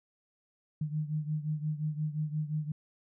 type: beating tone pair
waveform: sine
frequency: 151.4 / 157.1 Hz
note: D#3 / D#3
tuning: -47 / +17 cents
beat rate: 5.7 Hz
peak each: -32 / -36 dBFS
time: 0.81-2.72 s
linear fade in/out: 5 ms
effects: none